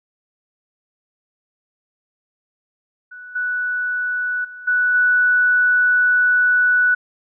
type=tone with level steps; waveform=sine; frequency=1480 Hz; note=F#6; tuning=in tune; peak=-34 / -19 / -33 / -14 / -12 dBFS; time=3.11-6.95 s; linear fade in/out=10 ms; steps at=3.35 / 4.44 / 4.67 / 4.94 s; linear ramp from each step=10 ms; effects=none